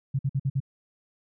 sine tone bursts, 135.7 Hz, C#3, 36 cents flat, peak -22 dBFS, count 5, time 0.14-0.603 s, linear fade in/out 10 ms, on 51 ms, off 52 ms, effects none

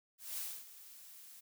blue noise with ADSR envelope, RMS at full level -40 dBFS, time 0.18-1.41 s, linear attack 200 ms, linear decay 260 ms, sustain -15 dB, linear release 18 ms, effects none

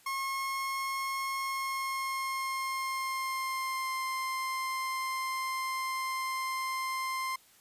30% pulse tone with pitch glide, 1081 to 1048.4 Hz, C#6 to C6, -44 to +3 cents, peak -29 dBFS, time 0.06-7.36 s, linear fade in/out 5 ms, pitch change -53 cents, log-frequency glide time 1.35-4.04 s, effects white hiss -61 dBFS RMS until 7.6 s + resampled to 32000 Hz

